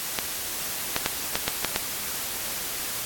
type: clicks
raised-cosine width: 0.2 ms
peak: -5 dBFS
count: 7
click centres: 0.188 / 0.964 / 1.061 / 1.355 / 1.48 / 1.647 / 1.761 s
effects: white hiss -31 dBFS RMS until 3.05 s + AAC 64 kbps